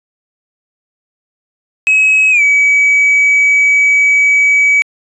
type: tone with pitch glide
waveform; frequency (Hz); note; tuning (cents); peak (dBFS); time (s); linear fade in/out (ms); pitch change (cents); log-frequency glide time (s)
triangle; 2557 to 2278; D#7 to C#7; +47 to +47; -4; 1.87-4.82; 0; -200; 2.31-2.42
effects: tanh soft clip ceiling -1 dBFS + resampled to 22050 Hz